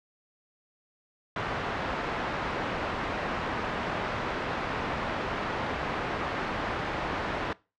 white low-pass noise, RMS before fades -32 dBFS, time 1.36-7.53 s, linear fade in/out 2 ms, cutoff 1400 Hz, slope 12 dB/octave, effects noise-tail reverb RT60 0.3 s tail -22 dB re dry + low-pass 5000 Hz 12 dB/octave

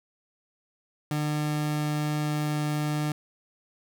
30% pulse tone, 150.1 Hz, D3, 38 cents sharp, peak -23 dBFS, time 1.11-3.12 s, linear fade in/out 2 ms, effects none

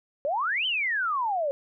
sine exponential two-way sweep, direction up then down, 541 to 3149 to 541 Hz, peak -24 dBFS, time 0.25-1.51 s, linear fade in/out 0 ms, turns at 0.66 s, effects none

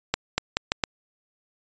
accelerating click train, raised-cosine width 0.2 ms, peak -4 dBFS, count 5, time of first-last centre 0.14-0.838 s, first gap 240 ms, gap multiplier 0.79, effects resampled to 16000 Hz

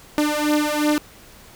sawtooth beating tone pair, 297.7 / 300.5 Hz, D4 / D4, +24 / +40 cents, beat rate 2.8 Hz, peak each -17 dBFS, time 0.18-0.98 s, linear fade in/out 0 ms, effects pink hiss -46 dBFS RMS until 1.55 s

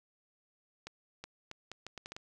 accelerating click train, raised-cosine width 0.2 ms, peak -26 dBFS, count 9, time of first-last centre 0.87-2.165 s, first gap 370 ms, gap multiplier 0.74, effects none

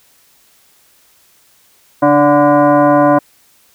sine tone with frequency modulation, 143.8 Hz, D3, 36 cents flat, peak -6 dBFS, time 2.02-3.19 s, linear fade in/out 10 ms, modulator 437 Hz, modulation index 2.1, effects white hiss -51 dBFS RMS until 3.74 s

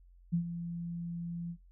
sine tone with ADSR envelope, 170.8 Hz, F3, 38 cents flat, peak -25 dBFS, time 0.32-1.57 s, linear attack 21 ms, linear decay 91 ms, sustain -11 dB, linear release 69 ms, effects noise-tail reverb RT60 0.2 s tail -23 dB re dry + added 44 Hz sine -56 dBFS peak until 1.71 s

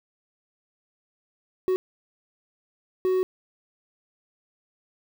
triangle tone bursts at uneven times, 371.9 Hz, F#4, 9 cents sharp, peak -18 dBFS, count 2, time 1.68-1.76 / 3.05-3.23 s, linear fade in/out 0 ms, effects 8-bit

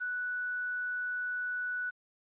sine tone with quantisation, 1480 Hz, F#6, in tune, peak -32 dBFS, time 0-1.91 s, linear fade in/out 20 ms, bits 10, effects resampled to 8000 Hz

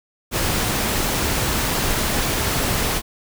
pink noise, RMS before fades -21 dBFS, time 0.31-3.02 s, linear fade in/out 50 ms, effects none

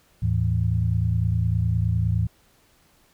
sine tone cluster, 78.4 / 108.2 / 164.4 Hz, D#2 / A2 / E3, +14 / -29 / -4 cents, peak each -25 / -21 / -28 dBFS, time 0.22-2.27 s, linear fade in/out 10 ms, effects pink hiss -60 dBFS RMS until 3.13 s

